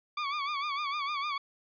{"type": "tone with vibrato", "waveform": "sawtooth", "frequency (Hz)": 1158, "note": "D6", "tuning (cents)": -25, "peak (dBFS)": -27, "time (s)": [0.17, 1.38], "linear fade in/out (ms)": 5, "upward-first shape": "sine", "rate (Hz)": 6.6, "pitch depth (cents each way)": 89, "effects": ["resampled to 11025 Hz"]}